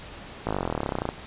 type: slowing click train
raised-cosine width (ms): 1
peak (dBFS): -12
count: 25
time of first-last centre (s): 0.47-1.09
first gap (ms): 18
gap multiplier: 1.03
effects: pink hiss -42 dBFS RMS until 1.26 s + resampled to 8000 Hz